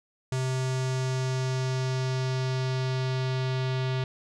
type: tone with low-pass filter sweep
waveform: square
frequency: 130 Hz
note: C3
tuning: 11 cents flat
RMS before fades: -28 dBFS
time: 0.32-4.04 s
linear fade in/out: 2 ms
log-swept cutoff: 7600 to 3800 Hz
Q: 1.8
effects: none